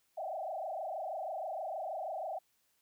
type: tone with frequency modulation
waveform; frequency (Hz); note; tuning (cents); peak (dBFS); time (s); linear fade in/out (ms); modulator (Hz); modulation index
sine; 698.5; F5; 0; -36; 0.17-2.39; 10; 26.3; 3.4
effects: white hiss -75 dBFS RMS until 2.81 s